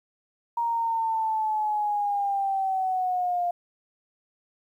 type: linear sweep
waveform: sine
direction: down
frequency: 940 to 698.5 Hz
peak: -23 dBFS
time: 0.57-3.51 s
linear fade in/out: 5 ms
effects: 10-bit